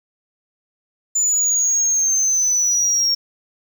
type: linear sweep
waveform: sine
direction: down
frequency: 7040 to 5530 Hz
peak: -12 dBFS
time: 1.15-3.15 s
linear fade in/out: 10 ms
effects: tanh soft clip ceiling -14 dBFS + 7-bit